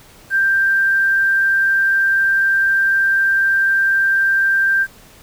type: tone with quantisation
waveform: sine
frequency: 1578 Hz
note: G6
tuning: 11 cents sharp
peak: -12 dBFS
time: 0.3-4.87 s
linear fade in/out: 50 ms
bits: 7
effects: pink hiss -45 dBFS RMS until 5.22 s